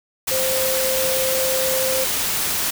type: tone in noise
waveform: sine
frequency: 523.3 Hz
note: C5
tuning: in tune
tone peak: -21 dBFS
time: 0.31-2.05 s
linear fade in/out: 10 ms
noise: white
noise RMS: -22 dBFS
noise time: 0.27-2.71 s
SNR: -2 dB
effects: none